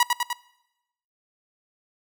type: tone with echo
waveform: sawtooth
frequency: 968 Hz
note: B5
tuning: 35 cents flat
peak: -12 dBFS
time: 0-0.03 s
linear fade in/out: 2 ms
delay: 100 ms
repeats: 3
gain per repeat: -3 dB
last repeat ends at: 0.33 s
effects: noise-tail reverb RT60 0.9 s tail -21 dB re dry